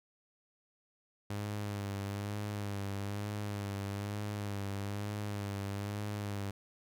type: tone with vibrato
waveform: sawtooth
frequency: 101.6 Hz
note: G#2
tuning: 38 cents flat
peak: -32 dBFS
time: 1.3-6.51 s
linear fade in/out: 5 ms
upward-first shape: sine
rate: 1.1 Hz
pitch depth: 41 cents each way
effects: none